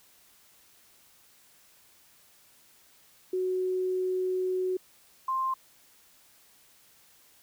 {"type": "tone pair in turn", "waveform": "sine", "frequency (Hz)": [370, 1051.4], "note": ["F#4", "C6"], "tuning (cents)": [0, 8], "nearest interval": "octave + tritone", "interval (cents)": 1808, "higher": "second", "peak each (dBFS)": -26, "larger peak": "neither", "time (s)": [[3.33, 4.77], [5.28, 5.54]], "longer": "first", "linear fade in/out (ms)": 5, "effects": ["white hiss -60 dBFS RMS until 7.42 s"]}